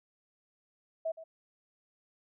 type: tone with echo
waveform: sine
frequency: 648 Hz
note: E5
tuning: 30 cents flat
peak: -30 dBFS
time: 1.05-1.12 s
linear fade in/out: 10 ms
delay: 120 ms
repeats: 1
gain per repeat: -14 dB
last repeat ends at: 1.24 s
effects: none